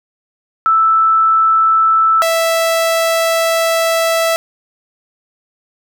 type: tone pair in turn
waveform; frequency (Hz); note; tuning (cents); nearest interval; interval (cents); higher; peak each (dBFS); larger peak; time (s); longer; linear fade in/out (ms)
sine / sawtooth; 1318.5 / 659.2; E6 / E5; 0 / 0; octave; 1200; first; -8; neither; 0.66-2.22 / 2.22-4.36; second; 0
effects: none